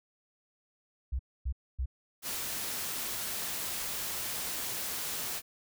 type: tone bursts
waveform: sine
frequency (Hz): 64.4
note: C2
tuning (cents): -27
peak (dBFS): -29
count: 3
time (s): 1.12-1.859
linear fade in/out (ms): 10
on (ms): 73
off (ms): 260
type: noise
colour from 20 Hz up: white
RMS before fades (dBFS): -36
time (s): 2.22-5.42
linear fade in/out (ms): 50
effects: none